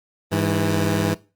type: tone pair together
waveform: 15% pulse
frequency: 101.32 / 163.5 Hz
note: G#2 / E3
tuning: -42 / -14 cents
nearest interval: minor sixth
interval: 828 cents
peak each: -15 / -16 dBFS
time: 0.31-1.15 s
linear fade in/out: 20 ms
effects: noise-tail reverb RT60 0.3 s tail -19 dB re dry + Opus 32 kbps